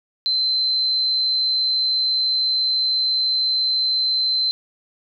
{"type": "tone", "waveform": "sine", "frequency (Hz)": 4083, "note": "C8", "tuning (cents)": -43, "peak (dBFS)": -17, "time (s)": [0.26, 4.51], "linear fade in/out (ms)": 0, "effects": []}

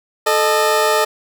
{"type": "tone pair together", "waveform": "20% pulse", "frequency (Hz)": [437.1, 612], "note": ["A4", "D#5"], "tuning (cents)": [-11, -29], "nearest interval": "tritone", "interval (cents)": 582, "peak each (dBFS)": -11, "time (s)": [0.26, 1.05], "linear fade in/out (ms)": 10, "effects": []}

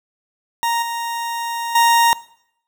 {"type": "tone with level steps", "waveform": "40% pulse", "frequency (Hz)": 932.3, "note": "A#5", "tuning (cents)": 0, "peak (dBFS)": [-16, -21, -10], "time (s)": [0.63, 2.13], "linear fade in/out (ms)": 0, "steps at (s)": [0.82, 1.75], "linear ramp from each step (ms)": 5, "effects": ["noise-tail reverb RT60 0.7 s tail -20 dB re dry"]}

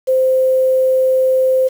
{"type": "tone with quantisation", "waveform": "sine", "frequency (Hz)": 520, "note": "C5", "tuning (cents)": -11, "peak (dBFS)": -10, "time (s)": [0.07, 1.69], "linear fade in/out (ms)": 20, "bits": 6, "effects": []}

